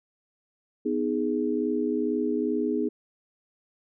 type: chord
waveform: sine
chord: G# minor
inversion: first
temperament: just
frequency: 249.2 / 311.5 / 415.3 Hz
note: B3 / D#4 / G#4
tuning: +16 / +2 / 0 cents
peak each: -28 dBFS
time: 0.85-2.89 s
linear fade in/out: 10 ms
effects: none